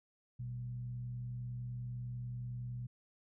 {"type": "tone with frequency modulation", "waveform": "sine", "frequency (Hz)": 122.6, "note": "B2", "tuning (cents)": -12, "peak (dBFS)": -39, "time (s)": [0.39, 2.87], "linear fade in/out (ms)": 10, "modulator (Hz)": 70.9, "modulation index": 0.33, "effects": []}